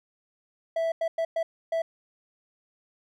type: tone bursts at uneven times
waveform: triangle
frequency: 658 Hz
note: E5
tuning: 3 cents flat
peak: -22 dBFS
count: 5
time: 0.76-0.92 / 1.01-1.08 / 1.18-1.25 / 1.36-1.43 / 1.72-1.82 s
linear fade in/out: 5 ms
effects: none